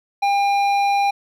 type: tone with hard clipping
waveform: sine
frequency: 802 Hz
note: G5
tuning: 39 cents sharp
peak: -17 dBFS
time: 0.22-1.11 s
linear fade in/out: 10 ms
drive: 10 dB
effects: none